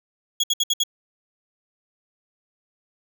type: tone bursts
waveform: 30% pulse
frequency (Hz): 3333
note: G#7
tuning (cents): +5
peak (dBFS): -15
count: 5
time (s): 0.4-0.836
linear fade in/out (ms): 5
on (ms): 36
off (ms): 64
effects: none